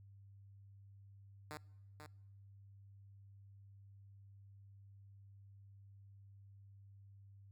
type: tone with echo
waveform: 5% pulse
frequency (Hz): 151.6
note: D#3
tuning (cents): -45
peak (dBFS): -35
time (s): 1.51-1.57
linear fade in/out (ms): 0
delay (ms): 490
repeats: 1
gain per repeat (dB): -7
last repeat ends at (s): 2.06
effects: noise-tail reverb RT60 1.0 s tail -25 dB re dry + added 99 Hz sine -57 dBFS peak until 7.51 s